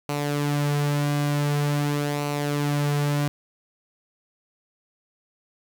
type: tone with flanger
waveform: sawtooth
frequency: 145.5 Hz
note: D3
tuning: 16 cents flat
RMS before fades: -24 dBFS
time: 0.09-3.28 s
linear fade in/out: 0 ms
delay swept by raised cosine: 0.58 to 4.68 ms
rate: 0.46 Hz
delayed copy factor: -0.5
effects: none